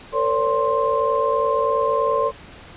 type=tone cluster; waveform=sine; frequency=454.8 / 518 / 567 / 1051 Hz; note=A#4 / C5 / C#5 / C6; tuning=-43 / -17 / +39 / +7 cents; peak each=-22 / -27 / -22 / -21 dBFS; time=0.12-2.32 s; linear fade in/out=50 ms; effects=pink hiss -42 dBFS RMS until 2.76 s + resampled to 8000 Hz